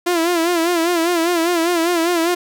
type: tone with vibrato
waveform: sawtooth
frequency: 340.4 Hz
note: F4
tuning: 44 cents flat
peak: -11 dBFS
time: 0.06-2.35 s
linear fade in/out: 10 ms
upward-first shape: sine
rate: 5 Hz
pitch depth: 82 cents each way
effects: none